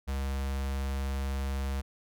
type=tone with notch filter; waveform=square; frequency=68 Hz; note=C#2; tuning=33 cents flat; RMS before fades=-32 dBFS; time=0.07-1.82 s; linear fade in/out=20 ms; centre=300 Hz; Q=1.7; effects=none